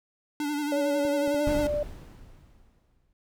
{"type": "tone with vibrato", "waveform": "square", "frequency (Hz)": 293.7, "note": "D4", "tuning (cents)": 0, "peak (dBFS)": -28, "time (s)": [0.4, 1.67], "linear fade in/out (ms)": 2, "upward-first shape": "sine", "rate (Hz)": 11, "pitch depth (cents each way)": 43}
{"type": "tone with pitch glide", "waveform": "sine", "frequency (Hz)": [568, 591.1], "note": ["C#5", "D5"], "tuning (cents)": [42, 11], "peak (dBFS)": -25, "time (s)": [0.72, 1.83], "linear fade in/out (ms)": 2, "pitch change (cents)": 69, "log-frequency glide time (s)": [1.29, 1.44]}
{"type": "clicks", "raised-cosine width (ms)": 2, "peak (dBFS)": -27, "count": 7, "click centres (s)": [1.051, 1.277, 1.345, 1.48, 1.571, 1.658, 1.741]}
{"type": "noise with exponential decay", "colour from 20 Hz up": "brown", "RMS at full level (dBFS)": -30, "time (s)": [1.47, 3.13], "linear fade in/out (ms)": 2, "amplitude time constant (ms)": 360}
{"effects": []}